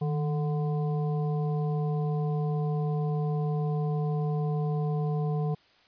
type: harmonic tone with a mistuned harmonic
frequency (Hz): 146.83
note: D3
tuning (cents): 0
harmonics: 1 / 3 / 5 / 7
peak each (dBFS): -26 / -35 / -39 / -46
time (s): 0.01-5.55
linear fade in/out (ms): 10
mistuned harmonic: 1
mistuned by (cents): +87
effects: white hiss -61 dBFS RMS until 5.87 s + resampled to 11025 Hz